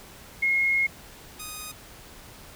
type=tone pair in turn; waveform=sine / 5% pulse; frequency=2156 / 1244.2 Hz; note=C#7 / D#6; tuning=-49 / 0 cents; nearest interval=minor seventh; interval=951 cents; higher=first; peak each=-20 / -24 dBFS; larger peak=first; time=0.42-0.87 / 1.39-1.72 s; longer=first; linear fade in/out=10 ms; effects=pink hiss -47 dBFS RMS until 2.55 s